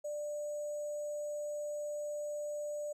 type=tone with sample-and-hold; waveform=sine; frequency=592 Hz; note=D5; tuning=14 cents sharp; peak=-36 dBFS; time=0.04-2.93 s; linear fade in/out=10 ms; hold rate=7350 Hz; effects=low-pass 12000 Hz 12 dB/octave